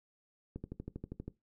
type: click train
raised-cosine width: 3 ms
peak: -28 dBFS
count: 10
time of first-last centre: 0.56-1.28 s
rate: 12.5 Hz
effects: noise-tail reverb RT60 0.2 s tail -18 dB re dry